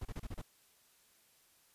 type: noise bursts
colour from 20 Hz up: brown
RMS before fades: -41 dBFS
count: 6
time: 0.01-0.416 s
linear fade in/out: 5 ms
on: 41 ms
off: 32 ms
effects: white hiss -68 dBFS RMS until 1.74 s + resampled to 32000 Hz